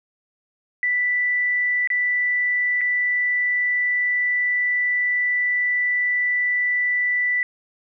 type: tone with dropouts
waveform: sine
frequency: 1975.5 Hz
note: B6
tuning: in tune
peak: -18 dBFS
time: 0.83-7.43 s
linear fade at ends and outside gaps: 1 ms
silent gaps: 1.874-1.902 / 2.81-2.814 s
effects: none